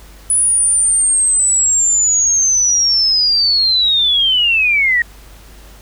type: linear sweep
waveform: sine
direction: down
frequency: 9956 to 1863 Hz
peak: -10 dBFS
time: 0.3-5.02 s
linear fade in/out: 2 ms
effects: added 50 Hz sine -38 dBFS peak until 5.81 s + pink hiss -43 dBFS RMS until 5.81 s